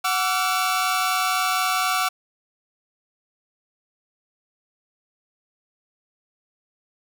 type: tone cluster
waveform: sawtooth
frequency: 740 / 1152 / 1349 Hz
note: F#5 / D6 / E6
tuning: 0 / -34 / +40 cents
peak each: -21 dBFS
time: 0.04-2.09 s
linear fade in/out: 10 ms
effects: none